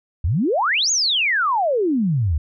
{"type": "exponential two-way sweep", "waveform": "sine", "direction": "up then down", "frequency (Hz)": [69.3, 6920, 69.3], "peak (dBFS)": -16, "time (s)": [0.24, 2.38], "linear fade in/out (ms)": 5, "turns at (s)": 0.91, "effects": []}